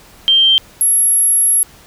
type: tone pair in turn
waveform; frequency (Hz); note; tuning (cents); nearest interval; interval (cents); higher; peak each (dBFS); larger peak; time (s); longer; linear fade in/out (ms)
sine; 3149 / 11222; G7 / F9; +7 / +7; octave + minor seventh; 2200; second; -7 / -9; first; 0.28-0.58 / 0.81-1.63; second; 0
effects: pink hiss -43 dBFS RMS until 1.86 s